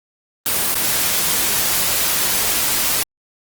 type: noise with dropouts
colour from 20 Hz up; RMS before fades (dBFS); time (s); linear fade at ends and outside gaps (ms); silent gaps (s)
white; -18; 0.46-3.03; 1; 0.744-0.754
effects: Opus 24 kbps